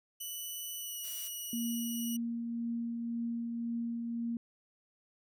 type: tone with pitch glide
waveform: 5% pulse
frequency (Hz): 2972 to 2919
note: F#7 to F#7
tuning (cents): +7 to -24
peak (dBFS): -31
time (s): 0.2-2.17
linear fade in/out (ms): 10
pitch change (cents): -31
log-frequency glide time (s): 0.78-1.02
type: noise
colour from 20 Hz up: blue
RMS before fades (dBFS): -46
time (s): 1.03-1.29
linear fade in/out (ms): 20
type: tone with tremolo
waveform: sine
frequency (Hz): 233.5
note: A#3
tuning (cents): +3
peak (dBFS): -32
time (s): 1.53-4.37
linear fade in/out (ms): 2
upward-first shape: triangle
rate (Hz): 1.9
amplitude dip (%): 30
effects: none